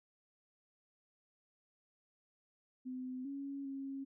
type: tone with pitch steps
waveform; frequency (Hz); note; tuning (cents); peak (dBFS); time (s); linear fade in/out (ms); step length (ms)
sine; 255.5 / 277.7 / 272.3; C4 / C#4 / C#4; -41 / +3 / -31; -40; 2.85-4.05; 20; 400
effects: none